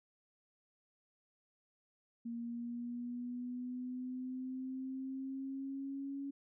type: linear sweep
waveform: sine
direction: up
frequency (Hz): 233.1 to 278.7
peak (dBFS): -39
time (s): 2.25-6.31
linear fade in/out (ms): 10
effects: none